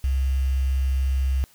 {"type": "tone with quantisation", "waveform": "sine", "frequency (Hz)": 66.3, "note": "C2", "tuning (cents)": 23, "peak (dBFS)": -19, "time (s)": [0.04, 1.44], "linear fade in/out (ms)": 0, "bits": 7, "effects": ["white hiss -56 dBFS RMS until 1.54 s"]}